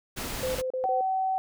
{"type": "noise", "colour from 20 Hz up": "pink", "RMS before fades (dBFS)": -34, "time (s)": [0.16, 0.62], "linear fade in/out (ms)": 20}
{"type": "tone bursts", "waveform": "sine", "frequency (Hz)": 515, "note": "C5", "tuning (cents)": -28, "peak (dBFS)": -27, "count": 4, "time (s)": [0.43, 1.009], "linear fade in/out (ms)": 2, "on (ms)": 120, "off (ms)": 33}
{"type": "tone", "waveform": "sine", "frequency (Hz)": 760, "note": "F#5", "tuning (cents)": 46, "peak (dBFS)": -24, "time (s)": [0.84, 1.38], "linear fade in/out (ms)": 0}
{"effects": []}